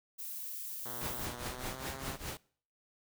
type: noise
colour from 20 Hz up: violet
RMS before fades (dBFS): -42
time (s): 0.18-1.27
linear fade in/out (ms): 20
type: tone with pitch glide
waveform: 5% pulse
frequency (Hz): 121.7 to 134.26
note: B2 to C3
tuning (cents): -25 to +45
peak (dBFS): -33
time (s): 0.85-2.16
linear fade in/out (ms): 5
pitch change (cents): +170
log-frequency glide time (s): 1.36-1.95
type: noise with tremolo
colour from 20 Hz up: pink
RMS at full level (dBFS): -38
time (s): 1.01-2.37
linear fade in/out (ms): 0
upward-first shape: triangle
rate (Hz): 4.9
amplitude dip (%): 90
effects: noise-tail reverb RT60 0.5 s tail -23 dB re dry